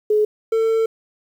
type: tone pair in turn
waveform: sine / triangle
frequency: 424.3 / 448.5 Hz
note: G#4 / A4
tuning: +37 / +33 cents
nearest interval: minor second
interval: 96 cents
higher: second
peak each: -13 dBFS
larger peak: neither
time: 0.1-0.25 / 0.52-0.86 s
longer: second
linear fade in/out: 5 ms
effects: 8-bit